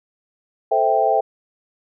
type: chord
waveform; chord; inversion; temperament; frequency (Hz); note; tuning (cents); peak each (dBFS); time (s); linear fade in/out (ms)
sine; A minor seventh; none; equal; 440 / 523.3 / 659.3 / 784; A4 / C5 / E5 / G5; 0 / 0 / 0 / 0; -22 / -22 / -19 / -18; 0.71-1.21; 10
effects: none